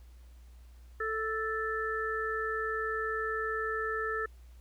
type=harmonic tone; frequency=440 Hz; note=A4; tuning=in tune; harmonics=1 / 3 / 4; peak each=-35 / -35 / -35 dBFS; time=1-4.26 s; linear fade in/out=5 ms; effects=added 60 Hz sine -50 dBFS peak until 4.6 s + pink hiss -67 dBFS RMS until 4.6 s